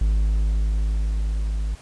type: tone with level ramp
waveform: triangle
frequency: 52.5 Hz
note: G#1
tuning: 19 cents sharp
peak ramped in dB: -14 to -20 dBFS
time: 0.01-1.75 s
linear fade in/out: 5 ms
effects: pink hiss -47 dBFS RMS until 1.81 s + resampled to 22050 Hz